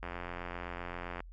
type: click train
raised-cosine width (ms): 0.5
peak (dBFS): -24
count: 104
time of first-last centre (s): 0.03-1.204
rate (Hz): 87.7
effects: added 43 Hz sine -46 dBFS peak until 1.32 s + MP3 64 kbps